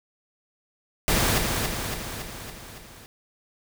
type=noise with echo; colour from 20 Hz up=pink; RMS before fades=-22 dBFS; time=1.08-1.38 s; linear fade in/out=0 ms; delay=280 ms; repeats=6; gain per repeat=-4 dB; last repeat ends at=3.06 s; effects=none